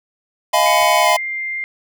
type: chord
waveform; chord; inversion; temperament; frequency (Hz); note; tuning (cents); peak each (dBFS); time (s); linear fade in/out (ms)
square; F half-diminished seventh; third; just; 628.6 / 698.5 / 838.1 / 1005.8; Eb5 / F5 / Ab5 / Cb6; +18 / 0 / +16 / +31; -19 / -18 / -20 / -17; 0.53-1.17; 10
type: tone with pitch glide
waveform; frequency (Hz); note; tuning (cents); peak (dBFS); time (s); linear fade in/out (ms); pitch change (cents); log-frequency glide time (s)
sine; 2217 to 2101; C#7 to C7; 0 to +7; -21; 0.66-1.64; 0; -93; 1.01-1.07
type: noise with exponential growth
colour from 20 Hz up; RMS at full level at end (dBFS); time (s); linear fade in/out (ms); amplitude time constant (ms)
pink; -34; 0.75-0.83; 1; 17
effects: none